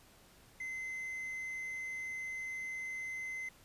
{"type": "tone", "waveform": "triangle", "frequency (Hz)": 2057, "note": "C7", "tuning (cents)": -30, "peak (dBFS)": -37, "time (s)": [0.6, 3.49], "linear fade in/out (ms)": 5, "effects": ["pink hiss -62 dBFS RMS until 3.64 s", "resampled to 32000 Hz"]}